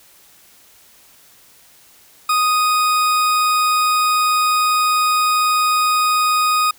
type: tone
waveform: 40% pulse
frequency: 1244.5 Hz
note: D#6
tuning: in tune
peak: -13 dBFS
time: 2.29-6.71 s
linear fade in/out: 5 ms
effects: white hiss -49 dBFS RMS until 6.78 s